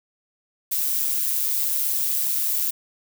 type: noise with amplitude modulation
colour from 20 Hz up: violet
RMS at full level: -21 dBFS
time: 0.71-2.71 s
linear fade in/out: 10 ms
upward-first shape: sine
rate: 141 Hz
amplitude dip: 50%
effects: none